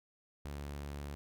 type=tone; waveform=sawtooth; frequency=71.7 Hz; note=D2; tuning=41 cents flat; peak=-37 dBFS; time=0.45-1.15 s; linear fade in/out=0 ms; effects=none